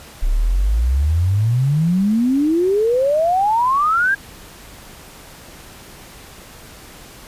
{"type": "exponential sweep", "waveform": "sine", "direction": "up", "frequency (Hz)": [32.39, 1640], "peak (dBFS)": -13, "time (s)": [0.22, 4.15], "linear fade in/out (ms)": 10, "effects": ["pink hiss -40 dBFS RMS until 7.27 s", "resampled to 32000 Hz"]}